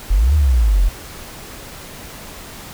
sine exponential two-way sweep, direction up then down, 41.2 to 77.78 to 41.2 Hz, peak -10 dBFS, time 0.1-0.89 s, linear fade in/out 10 ms, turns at 0.35 s, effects pink hiss -35 dBFS RMS until 2.73 s

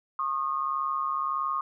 sine tone pair together, 1084.5 / 1226 Hz, C#6 / D#6, -38 / -26 cents, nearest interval major second, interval 212 cents, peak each -29 / -29 dBFS, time 0.19-1.61 s, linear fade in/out 2 ms, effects none

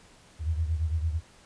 sine beating tone pair, 78.7 / 87.6 Hz, D#2 / F2, +20 / +6 cents, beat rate 8.9 Hz, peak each -26 / -32 dBFS, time 0.39-1.21 s, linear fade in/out 50 ms, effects pink hiss -56 dBFS RMS until 1.45 s + resampled to 22050 Hz

